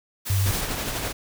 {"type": "noise", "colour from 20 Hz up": "white", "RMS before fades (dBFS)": -31, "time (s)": [0.25, 0.62], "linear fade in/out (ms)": 20}
{"type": "tone", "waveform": "sine", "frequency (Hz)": 96.7, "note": "G2", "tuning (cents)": -23, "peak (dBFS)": -19, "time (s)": [0.3, 0.51], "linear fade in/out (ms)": 0}
{"type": "noise with tremolo", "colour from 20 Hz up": "pink", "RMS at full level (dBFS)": -27, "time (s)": [0.45, 1.13], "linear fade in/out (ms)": 20, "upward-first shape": "sine", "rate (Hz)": 12, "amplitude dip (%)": 35}
{"effects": []}